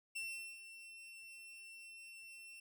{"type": "tone with ADSR envelope", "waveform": "40% pulse", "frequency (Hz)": 2701, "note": "E7", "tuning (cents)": 42, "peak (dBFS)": -39, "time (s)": [0.15, 2.6], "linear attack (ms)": 13, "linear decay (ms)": 410, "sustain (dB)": -12, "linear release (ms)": 5, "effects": []}